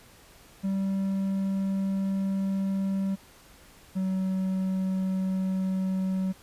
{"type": "tone pair in turn", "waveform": "triangle", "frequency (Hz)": [193.9, 188.71], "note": ["G3", "F#3"], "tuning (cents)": [-19, 34], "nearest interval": "unison", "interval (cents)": 47, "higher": "first", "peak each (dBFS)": -23, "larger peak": "neither", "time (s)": [[0.63, 3.16], [3.95, 6.33]], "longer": "first", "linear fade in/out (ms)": 20, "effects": ["pink hiss -54 dBFS RMS until 6.42 s", "resampled to 32000 Hz"]}